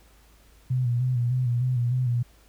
sine tone with vibrato, 123.8 Hz, B2, 5 cents sharp, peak -21 dBFS, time 0.7-2.23 s, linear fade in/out 10 ms, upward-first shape square, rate 3.3 Hz, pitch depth 49 cents each way, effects added 53 Hz sine -55 dBFS peak until 2.48 s + pink hiss -59 dBFS RMS until 2.48 s

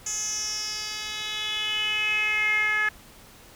10% pulse tone with band-pass filter sweep, 425.9 Hz, G#4, 44 cents sharp, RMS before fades -27 dBFS, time 0.06-2.89 s, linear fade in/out 5 ms, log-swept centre 6800 to 1800 Hz, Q 6.1, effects pink hiss -50 dBFS RMS until 3.55 s

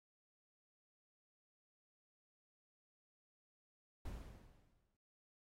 brown noise with exponential decay, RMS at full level -45 dBFS, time 4.05-4.97 s, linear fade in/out 5 ms, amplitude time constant 200 ms, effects AAC 48 kbps

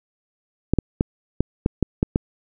clicks, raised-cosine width 3 ms, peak -4 dBFS, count 8, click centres 0.736 / 0.787 / 1.009 / 1.406 / 1.661 / 1.827 / 2.029 / 2.159 s, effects none

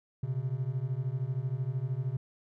triangle beating tone pair, 123.47 / 136.47 Hz, B2 / C#3, 0 / -27 cents, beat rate 13 Hz, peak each -31 dBFS, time 0.23-2.17 s, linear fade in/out 5 ms, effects none

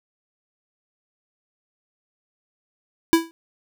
square tone with exponential decay, 329.6 Hz, E4, in tune, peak -9 dBFS, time 3.13-3.31 s, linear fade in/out 0 ms, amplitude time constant 37 ms, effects none

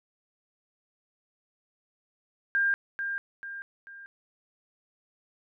sine tone with echo, 1600 Hz, G6, 35 cents sharp, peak -22 dBFS, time 2.55-2.74 s, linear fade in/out 0 ms, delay 440 ms, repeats 3, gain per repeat -7 dB, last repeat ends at 4.06 s, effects none

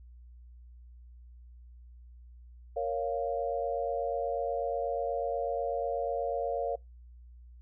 sine chord, Bb minor, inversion none, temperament equal, 466.2 / 554.4 / 698.5 Hz, Bb4 / Db5 / F5, 0 / 0 / 0 cents, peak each -34 / -33 / -34 dBFS, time 2.76-6.76 s, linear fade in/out 10 ms, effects noise-tail reverb RT60 0.2 s tail -26 dB re dry + added 60 Hz sine -49 dBFS peak until 7.61 s

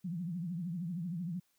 sine tone with vibrato, 173.1 Hz, F3, 15 cents flat, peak -35 dBFS, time 0.04-1.4 s, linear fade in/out 10 ms, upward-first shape triangle, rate 13 Hz, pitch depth 180 cents each way, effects white hiss -75 dBFS RMS until 1.58 s

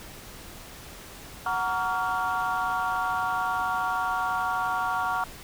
sine chord, Gb major seventh, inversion none, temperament equal with one note detuned, 740 / 932.3 / 1132.7 / 1396.9 Hz, Gb5 / Bb5 / Db6 / F6, 0 / 0 / +37 / 0 cents, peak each -29 dBFS, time 1.46-5.24 s, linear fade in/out 2 ms, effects tanh soft clip ceiling -19 dBFS + pink hiss -44 dBFS RMS until 5.43 s

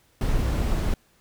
brown noise, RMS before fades -23 dBFS, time 0.21-0.94 s, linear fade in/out 2 ms, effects pink hiss -62 dBFS RMS until 1.2 s

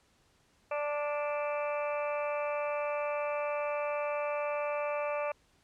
harmonic tone with a mistuned harmonic, 293.7 Hz, D4, in tune, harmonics 2 / 3 / 4 / 5 / 6 / 7 / 8 / 9, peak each -32 / -40 / -39 / -48 / -51 / -53 / -43 / -45 dBFS, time 0.71-5.32 s, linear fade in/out 5 ms, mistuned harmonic 5, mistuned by -21 cents, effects pink hiss -68 dBFS RMS until 5.63 s + low-pass 9000 Hz 12 dB/octave

